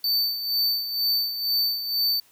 square tone with tremolo, 4557 Hz, C#8, 47 cents sharp, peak -20 dBFS, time 0.04-2.2 s, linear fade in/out 2 ms, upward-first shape sine, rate 2.1 Hz, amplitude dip 65%, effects white hiss -58 dBFS RMS until 2.31 s

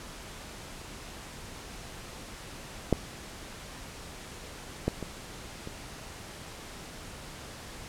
clicks, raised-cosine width 2 ms, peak -8 / -12 / -21 / -25 dBFS, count 4, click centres 2.927 / 4.88 / 5.027 / 5.674 s, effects pink hiss -44 dBFS RMS until 7.88 s + low-pass 10000 Hz 12 dB/octave

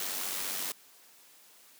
white noise with amplitude modulation, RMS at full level -33 dBFS, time 0-0.72 s, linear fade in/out 2 ms, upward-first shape sine, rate 94.7 Hz, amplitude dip 45%, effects white hiss -58 dBFS RMS until 1.79 s + high-pass 200 Hz 12 dB/octave

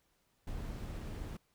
brown noise with amplitude modulation, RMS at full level -40 dBFS, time 0.47-1.37 s, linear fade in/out 5 ms, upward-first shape sine, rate 268 Hz, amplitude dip 35%, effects pink hiss -75 dBFS RMS until 1.54 s

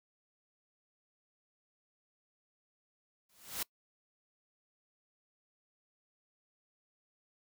white noise with exponential growth, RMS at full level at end -33 dBFS, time 3.29-3.63 s, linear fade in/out 5 ms, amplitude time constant 72 ms, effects noise-tail reverb RT60 0.1 s tail -24 dB re dry

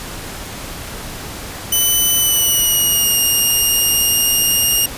5% pulse tone with pitch glide, 3000 to 2832 Hz, F#7 to F7, +23 to +23 cents, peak -4 dBFS, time 1.72-4.86 s, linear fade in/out 5 ms, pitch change -100 cents, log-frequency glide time 2.2-3.18 s, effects pink hiss -29 dBFS RMS until 4.97 s + resampled to 32000 Hz

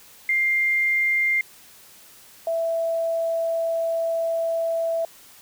sine tone pair in turn, 2100 / 661.5 Hz, C7 / E5, +6 / +6 cents, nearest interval octave + minor sixth, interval 2000 cents, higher first, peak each -18 / -21 dBFS, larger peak first, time 0.29-1.41 / 2.47-5.05 s, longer second, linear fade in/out 2 ms, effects white hiss -49 dBFS RMS until 5.41 s

